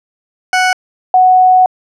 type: tone pair in turn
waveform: 20% pulse / sine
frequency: 740 / 740 Hz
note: F#5 / F#5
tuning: 0 / 0 cents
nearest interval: unison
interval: 0 cents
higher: neither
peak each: -4 dBFS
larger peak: neither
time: 0.53-0.73 / 1.14-1.66 s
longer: second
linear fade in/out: 2 ms
effects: low-pass 7000 Hz 12 dB/octave